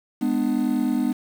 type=chord; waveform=triangle; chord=G# diminished; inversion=none; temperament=just; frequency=207.7 / 249.2 / 299 Hz; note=G#3 / B3 / D4; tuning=0 / +16 / +31 cents; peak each=-25 / -20 / -23 dBFS; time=0.21-1.13 s; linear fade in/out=10 ms; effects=7-bit